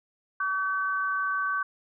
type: tone pair together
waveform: sine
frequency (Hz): 1142.7 / 1531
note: D6 / G6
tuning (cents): -48 / -41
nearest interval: perfect fourth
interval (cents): 507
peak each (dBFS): -28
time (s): 0.4-1.63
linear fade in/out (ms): 5
effects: none